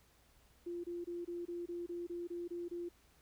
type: tone bursts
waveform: sine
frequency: 346.8 Hz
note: F4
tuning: 12 cents flat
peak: -39 dBFS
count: 11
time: 0.66-2.89 s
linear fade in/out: 10 ms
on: 180 ms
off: 25 ms
effects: added 60 Hz sine -70 dBFS peak until 3.21 s + pink hiss -69 dBFS RMS until 3.21 s